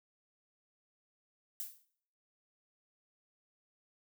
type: noise with exponential decay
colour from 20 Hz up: violet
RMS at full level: -37 dBFS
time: 1.6-1.85 s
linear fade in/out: 0 ms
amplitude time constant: 53 ms
effects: noise-tail reverb RT60 0.6 s tail -18 dB re dry